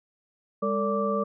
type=tone cluster; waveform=sine; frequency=204.1 / 450.8 / 576 / 1169 Hz; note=G#3 / A4 / D5 / D6; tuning=-30 / +42 / -34 / -8 cents; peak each=-29 dBFS; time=0.62-1.24 s; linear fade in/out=10 ms; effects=none